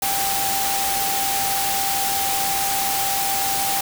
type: tone in noise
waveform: sine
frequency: 787 Hz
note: G5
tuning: 7 cents sharp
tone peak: -24 dBFS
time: 0.02-3.81 s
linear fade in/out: 5 ms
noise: white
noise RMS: -23 dBFS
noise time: 0.02-3.81 s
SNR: -4 dB
effects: none